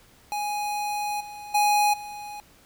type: tone with level steps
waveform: square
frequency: 830.6 Hz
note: G#5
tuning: in tune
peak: -27 / -38 / -19 / -36 dBFS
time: 0.32-2.4 s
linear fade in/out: 0 ms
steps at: 1.2 / 1.54 / 1.93 s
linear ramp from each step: 10 ms
effects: pink hiss -56 dBFS RMS until 2.65 s

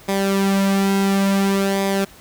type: tone with flanger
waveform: sawtooth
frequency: 196 Hz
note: G3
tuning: in tune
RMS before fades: -18 dBFS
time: 0.08-2.05 s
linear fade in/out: 10 ms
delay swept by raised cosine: 0.7 to 3.4 ms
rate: 0.57 Hz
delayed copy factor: -0.6
effects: pink hiss -45 dBFS RMS until 2.2 s

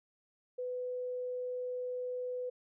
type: tone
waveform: sine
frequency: 499.2 Hz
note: B4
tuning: 19 cents sharp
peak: -35 dBFS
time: 0.58-2.5 s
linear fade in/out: 10 ms
effects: none

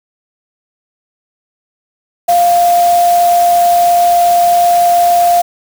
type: tone in noise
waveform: sine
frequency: 698.5 Hz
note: F5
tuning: in tune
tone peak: -6 dBFS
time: 2.28-5.42 s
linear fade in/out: 10 ms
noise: white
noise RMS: -23 dBFS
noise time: 2.28-5.42 s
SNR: +14 dB
effects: none

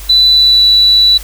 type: tone with pitch glide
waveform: sine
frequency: 3984 to 3952 Hz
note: B7 to B7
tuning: +14 to 0 cents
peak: -4 dBFS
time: 0.09-1.18 s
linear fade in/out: 10 ms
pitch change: -14 cents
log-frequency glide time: 0.29-0.64 s
effects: added 50 Hz sine -26 dBFS peak until 1.23 s + white hiss -32 dBFS RMS until 1.23 s

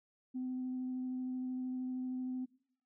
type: tone with vibrato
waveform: sine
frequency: 255.2 Hz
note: C4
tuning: 43 cents flat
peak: -35 dBFS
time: 0.34-2.46 s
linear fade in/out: 20 ms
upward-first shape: sine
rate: 13 Hz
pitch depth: 8 cents each way
effects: noise-tail reverb RT60 0.6 s tail -19 dB re dry + tanh soft clip ceiling -32 dBFS

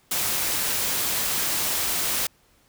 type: noise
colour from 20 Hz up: white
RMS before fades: -25 dBFS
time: 0.11-2.27 s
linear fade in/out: 5 ms
effects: pink hiss -61 dBFS RMS until 2.68 s

